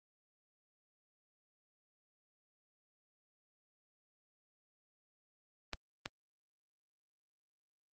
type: clicks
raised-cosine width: 0.2 ms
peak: -20 dBFS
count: 2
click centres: 5.733 / 6.059 s
effects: high-pass 60 Hz 12 dB/octave + Opus 32 kbps